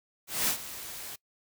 white noise with ADSR envelope, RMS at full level -26 dBFS, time 0.27-1.16 s, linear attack 210 ms, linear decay 89 ms, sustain -15 dB, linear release 9 ms, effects noise-tail reverb RT60 0.1 s tail -23 dB re dry

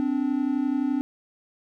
triangle tone pair together, 258.8 / 290.5 Hz, C4 / D4, -19 / -19 cents, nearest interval major second, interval 200 cents, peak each -23 dBFS, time 0-1.01 s, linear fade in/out 0 ms, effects none

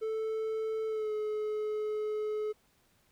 triangle tone with pitch glide, 440 to 426.5 Hz, A4 to G#4, 0 to +46 cents, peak -29 dBFS, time 0.01-2.53 s, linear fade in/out 20 ms, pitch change -54 cents, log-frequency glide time 0.87-1.12 s, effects pink hiss -69 dBFS RMS until 3.11 s

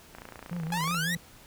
click train, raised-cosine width 0.5 ms, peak -27 dBFS, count 24, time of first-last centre 0.15-0.946 s, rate 28.9 Hz
triangle tone with vibrato, 166.9 Hz, E3, 22 cents sharp, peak -29 dBFS, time 0.51-1.17 s, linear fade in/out 5 ms, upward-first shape sine, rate 5.4 Hz, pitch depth 88 cents each way
sawtooth exponential sweep, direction up, 821 to 1975.5 Hz, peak -25 dBFS, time 0.72-1.15 s, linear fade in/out 2 ms
effects pink hiss -53 dBFS RMS until 1.46 s

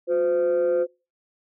sine tone pair together, 358.5 / 514.1 Hz, F4 / C5, +45 / -31 cents, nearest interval tritone, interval 624 cents, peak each -22 / -18 dBFS, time 0.07-0.87 s, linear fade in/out 50 ms, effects noise-tail reverb RT60 0.3 s tail -26 dB re dry + tanh soft clip ceiling -16 dBFS

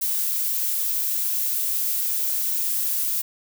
violet noise, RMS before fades -24 dBFS, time 0.01-3.22 s, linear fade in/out 10 ms, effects none

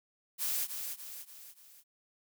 blue noise with echo, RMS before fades -33 dBFS, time 0.38-0.68 s, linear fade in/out 50 ms, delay 290 ms, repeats 4, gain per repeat -6 dB, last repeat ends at 1.84 s, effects none

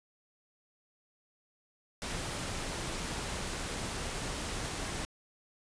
pink noise, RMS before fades -37 dBFS, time 2.02-5.05 s, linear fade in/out 0 ms, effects resampled to 22050 Hz

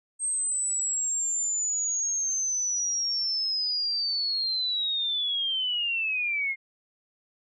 sine linear sweep, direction down, 8400 to 2119 Hz, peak -25 dBFS, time 0.19-6.56 s, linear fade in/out 50 ms, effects none

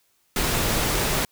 pink noise, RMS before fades -23 dBFS, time 0.36-1.25 s, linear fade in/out 2 ms, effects white hiss -66 dBFS RMS until 1.31 s

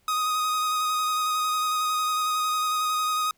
45% pulse tone with vibrato, 1249 Hz, D#6, 6 cents sharp, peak -23 dBFS, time 0.08-3.31 s, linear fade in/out 2 ms, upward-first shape square, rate 11 Hz, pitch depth 13 cents each way, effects pink hiss -66 dBFS RMS until 3.37 s

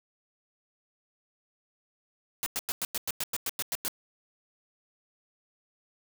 white noise bursts, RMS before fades -31 dBFS, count 12, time 2.43-3.881 s, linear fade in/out 0 ms, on 32 ms, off 97 ms, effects none

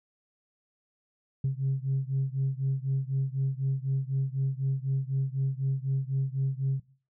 sine beating tone pair, 133.2 / 137.2 Hz, C3 / C#3, +31 / -17 cents, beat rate 4 Hz, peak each -27 / -28 dBFS, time 1.44-6.8 s, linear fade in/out 5 ms, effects noise-tail reverb RT60 0.4 s tail -18 dB re dry + tanh soft clip ceiling -21 dBFS

